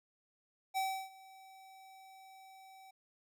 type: tone with ADSR envelope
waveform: square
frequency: 767 Hz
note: G5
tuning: 38 cents flat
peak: -32 dBFS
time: 0.74-2.91 s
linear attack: 32 ms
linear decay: 320 ms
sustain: -23 dB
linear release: 7 ms
effects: none